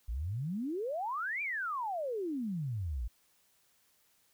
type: exponential two-way sweep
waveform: sine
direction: up then down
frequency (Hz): 52 to 2428 to 52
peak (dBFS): -33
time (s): 0.08-3.08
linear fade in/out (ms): 10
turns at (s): 1.42
effects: white hiss -70 dBFS RMS until 4.33 s